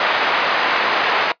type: band-pass noise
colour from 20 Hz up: pink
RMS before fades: -18 dBFS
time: 0-1.32 s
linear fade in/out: 2 ms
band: 740 to 2600 Hz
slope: 12 dB/octave
effects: noise-tail reverb RT60 0.1 s tail -19 dB re dry + resampled to 11025 Hz